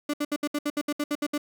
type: tone bursts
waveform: 35% pulse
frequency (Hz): 293.7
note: D4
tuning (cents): 0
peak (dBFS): -23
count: 12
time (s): 0.09-1.379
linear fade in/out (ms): 5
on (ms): 46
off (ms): 67
effects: none